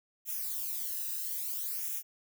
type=noise with flanger; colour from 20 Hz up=violet; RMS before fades=-36 dBFS; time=0.25-2.03 s; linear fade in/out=50 ms; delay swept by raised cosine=0.22 to 0.91 ms; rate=0.6 Hz; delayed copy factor=-0.8; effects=none